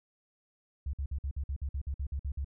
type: tone bursts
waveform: sine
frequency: 69.3 Hz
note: C#2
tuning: in tune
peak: -31 dBFS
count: 13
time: 0.86-2.446 s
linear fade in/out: 5 ms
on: 74 ms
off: 52 ms
effects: none